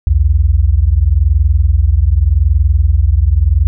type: tone pair together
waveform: sine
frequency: 61.56 / 82.41 Hz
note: B1 / E2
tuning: -5 / 0 cents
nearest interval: perfect fourth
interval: 505 cents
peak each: -10 dBFS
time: 0.07-3.67 s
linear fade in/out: 0 ms
effects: none